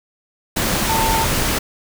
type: tone in noise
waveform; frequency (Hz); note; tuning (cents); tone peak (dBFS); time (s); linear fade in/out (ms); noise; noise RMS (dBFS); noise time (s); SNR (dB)
sine; 897; A5; +33; -18; 0.89-1.25; 10; pink; -19; 0.56-1.59; -2
effects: none